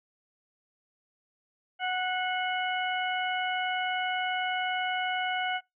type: harmonic tone with a mistuned harmonic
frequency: 738 Hz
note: F#5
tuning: 5 cents flat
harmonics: 1 / 2 / 3 / 4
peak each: -30 / -33 / -35 / -36 dBFS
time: 1.79-5.61 s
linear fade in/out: 50 ms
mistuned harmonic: 3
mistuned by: -31 cents
effects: noise-tail reverb RT60 0.2 s tail -25 dB re dry